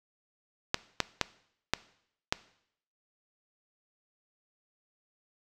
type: clicks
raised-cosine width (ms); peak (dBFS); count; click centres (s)
0.2; -7; 5; 0.744 / 1.003 / 1.213 / 1.736 / 2.325
effects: noise-tail reverb RT60 0.7 s tail -19 dB re dry